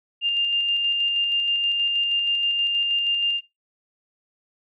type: tone with tremolo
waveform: sine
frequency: 2802 Hz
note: F7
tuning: 5 cents sharp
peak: -18 dBFS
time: 0.21-3.41 s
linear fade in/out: 50 ms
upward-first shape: square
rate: 6.3 Hz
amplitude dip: 25%
effects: noise-tail reverb RT60 0.2 s tail -18 dB re dry